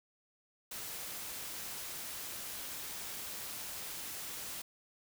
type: noise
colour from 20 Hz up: white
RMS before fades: -43 dBFS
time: 0.71-4.62 s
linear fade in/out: 5 ms
effects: none